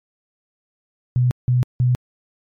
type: tone bursts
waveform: sine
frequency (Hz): 124.5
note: B2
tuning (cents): +14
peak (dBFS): -13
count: 3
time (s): 1.16-1.95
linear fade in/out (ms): 0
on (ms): 150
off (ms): 170
effects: MP3 64 kbps